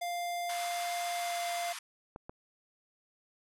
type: tone with pitch glide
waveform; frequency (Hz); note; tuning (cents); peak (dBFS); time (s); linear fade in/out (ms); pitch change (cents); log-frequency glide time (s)
square; 698.5 to 693.7; F5 to F5; 0 to -12; -34; 0.01-1.73; 10; -12; 1.21-1.35
type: band-pass noise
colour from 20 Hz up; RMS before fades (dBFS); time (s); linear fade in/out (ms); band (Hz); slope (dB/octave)
pink; -43; 0.49-1.79; 5; 920 to 12000; 96
type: clicks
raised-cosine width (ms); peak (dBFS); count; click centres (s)
1; -29; 2; 2.161 / 2.295
effects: none